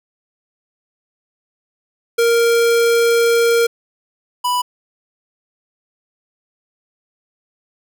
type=tone pair in turn; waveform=square; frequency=466.2 / 987.8 Hz; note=A#4 / B5; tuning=0 / 0 cents; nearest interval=octave + minor second; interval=1300 cents; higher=second; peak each=-12 / -16 dBFS; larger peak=first; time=2.18-3.67 / 4.44-4.62 s; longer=first; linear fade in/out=10 ms; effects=none